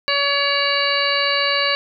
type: harmonic tone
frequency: 566 Hz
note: C#5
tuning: 36 cents sharp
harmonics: 1 / 2 / 3 / 4 / 5 / 7 / 8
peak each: -24 / -24 / -24 / -24 / -24 / -24 / -24 dBFS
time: 0.08-1.75 s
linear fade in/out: 0 ms
effects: none